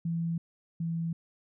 sine tone pair in turn, 167 / 165.94 Hz, E3 / E3, +23 / +12 cents, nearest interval unison, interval 11 cents, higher first, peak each -28 / -29 dBFS, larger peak first, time 0.05-0.38 / 0.8-1.13 s, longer neither, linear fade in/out 5 ms, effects none

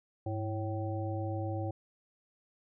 harmonic tone with a mistuned harmonic, 110 Hz, A2, in tune, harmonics 1 / 3 / 5 / 7, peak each -34 / -39 / -41 / -42 dBFS, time 0.26-1.71 s, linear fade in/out 5 ms, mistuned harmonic 1, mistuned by -130 cents, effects none

